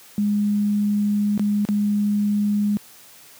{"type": "tone with dropouts", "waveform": "sine", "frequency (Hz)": 206.4, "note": "G#3", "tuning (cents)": -10, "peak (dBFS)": -17, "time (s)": [0.18, 2.77], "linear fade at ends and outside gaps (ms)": 0, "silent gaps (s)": [[1.377, 1.395], [1.651, 1.688]], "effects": ["white hiss -47 dBFS RMS until 3.39 s", "high-pass 100 Hz 12 dB/octave"]}